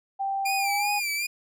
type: tone with pitch glide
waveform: sine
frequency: 784 to 824.4 Hz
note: G5 to G#5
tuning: 0 to -13 cents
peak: -25 dBFS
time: 0.19-1 s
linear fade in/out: 20 ms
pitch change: +87 cents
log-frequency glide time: 0.59-0.82 s
type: tone with vibrato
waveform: sawtooth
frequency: 2391 Hz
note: D7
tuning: 30 cents sharp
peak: -23 dBFS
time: 0.45-1.27 s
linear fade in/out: 10 ms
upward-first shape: sine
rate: 2.6 Hz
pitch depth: 70 cents each way
effects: none